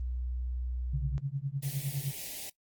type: tone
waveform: sine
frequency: 61.7 Hz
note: B1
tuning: 1 cent flat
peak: -32 dBFS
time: 0-1.18 s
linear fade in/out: 0 ms
type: tone with tremolo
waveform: sine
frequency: 138.6 Hz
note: C#3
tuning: in tune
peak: -27 dBFS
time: 0.93-2.12 s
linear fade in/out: 10 ms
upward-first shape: triangle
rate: 9.8 Hz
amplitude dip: 100%
type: band-stop noise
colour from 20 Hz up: white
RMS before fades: -41 dBFS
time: 1.62-2.5 s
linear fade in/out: 10 ms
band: 830 to 1900 Hz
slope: 48 dB/octave
effects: noise-tail reverb RT60 0.1 s tail -18 dB re dry + Opus 24 kbps